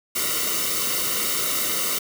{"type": "noise with comb filter", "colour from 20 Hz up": "white", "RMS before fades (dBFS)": -24, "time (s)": [0.15, 1.99], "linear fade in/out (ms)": 10, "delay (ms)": 1.2, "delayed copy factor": -0.8, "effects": []}